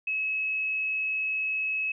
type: tone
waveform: sine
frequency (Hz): 2575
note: E7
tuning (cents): -41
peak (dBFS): -26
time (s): 0.07-1.92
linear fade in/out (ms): 5
effects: none